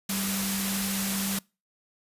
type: tone in noise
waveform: sine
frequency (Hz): 195.4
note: G3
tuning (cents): -5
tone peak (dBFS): -30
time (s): 0.09-1.39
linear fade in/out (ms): 5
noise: white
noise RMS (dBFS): -30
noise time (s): 0.09-1.39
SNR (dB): -3
effects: noise-tail reverb RT60 0.3 s tail -26 dB re dry + resampled to 32000 Hz